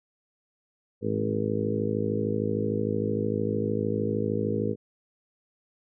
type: harmonic tone with a mistuned harmonic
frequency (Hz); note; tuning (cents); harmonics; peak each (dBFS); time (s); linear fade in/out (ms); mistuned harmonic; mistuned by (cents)
53.2; G#1; +42; 2 / 3 / 4 / 5 / 6 / 7 / 8 / 9; -32 / -38 / -31 / -34 / -35 / -36 / -31 / -32; 1.01-4.76; 50; 3; +23
effects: none